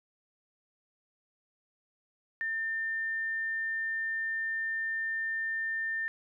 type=tone; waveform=sine; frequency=1800 Hz; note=A6; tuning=39 cents sharp; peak=-30 dBFS; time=2.41-6.08 s; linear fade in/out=0 ms; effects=none